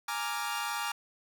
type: chord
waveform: sawtooth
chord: Bb dominant seventh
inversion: third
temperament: equal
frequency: 830.6 / 932.3 / 1174.7 / 1396.9 Hz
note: Ab5 / Bb5 / D6 / F6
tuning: 0 / 0 / 0 / 0 cents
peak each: -34 dBFS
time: 0.08-0.92 s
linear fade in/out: 5 ms
effects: none